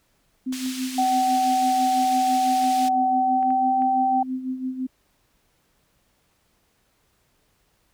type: tone with tremolo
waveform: sine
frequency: 258.3 Hz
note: C4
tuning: 22 cents flat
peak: -23 dBFS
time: 0.46-4.87 s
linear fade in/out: 10 ms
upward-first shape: sine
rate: 6 Hz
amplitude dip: 65%
type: band-pass noise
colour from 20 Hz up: pink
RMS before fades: -36 dBFS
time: 0.52-2.89 s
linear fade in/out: 10 ms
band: 2800 to 9800 Hz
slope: 12 dB/octave
type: clicks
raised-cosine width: 0.5 ms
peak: -28 dBFS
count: 8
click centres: 0.526 / 0.662 / 2.047 / 2.64 / 2.856 / 3.428 / 3.505 / 3.821 s
type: tone with pitch glide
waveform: sine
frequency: 758 to 774.4 Hz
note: F#5 to G5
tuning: +42 to -21 cents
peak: -18 dBFS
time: 0.98-4.23 s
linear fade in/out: 5 ms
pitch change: +37 cents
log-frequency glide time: 3.04-3.73 s
effects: pink hiss -66 dBFS RMS until 7.93 s